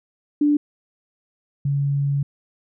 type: tone pair in turn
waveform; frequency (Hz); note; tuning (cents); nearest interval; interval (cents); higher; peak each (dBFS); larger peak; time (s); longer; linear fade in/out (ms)
sine; 293.7 / 140.95; D4 / C#3; 0 / +29; octave + minor second; 1271; first; -14 / -18; first; 0.41-0.57 / 1.65-2.23; second; 5
effects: none